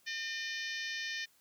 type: harmonic tone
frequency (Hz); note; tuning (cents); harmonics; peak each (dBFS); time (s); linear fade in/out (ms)
605; D#5; -49; 3 / 4 / 5 / 6 / 7 / 8 / 9 / 10; -39 / -44 / -46 / -46 / -48 / -49 / -48 / -51; 0.06-1.26; 20
effects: white hiss -68 dBFS RMS until 1.4 s